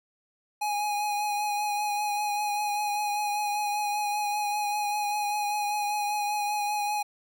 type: tone with vibrato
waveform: square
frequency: 830.6 Hz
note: G#5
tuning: in tune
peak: -27 dBFS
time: 0.61-7.03 s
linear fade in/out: 10 ms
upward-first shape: triangle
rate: 5.1 Hz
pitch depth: 26 cents each way
effects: none